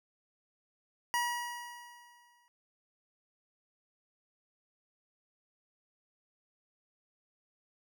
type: tone with exponential decay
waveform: 25% pulse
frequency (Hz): 961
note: B5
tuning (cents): -48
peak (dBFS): -24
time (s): 1.14-2.48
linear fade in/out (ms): 0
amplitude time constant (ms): 290
effects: none